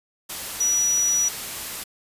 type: tone in noise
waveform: sine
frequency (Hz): 5850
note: F#8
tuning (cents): -21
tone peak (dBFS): -18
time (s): 0.6-1.29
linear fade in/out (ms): 10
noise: white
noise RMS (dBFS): -32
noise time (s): 0.29-1.84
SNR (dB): +11
effects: resampled to 32000 Hz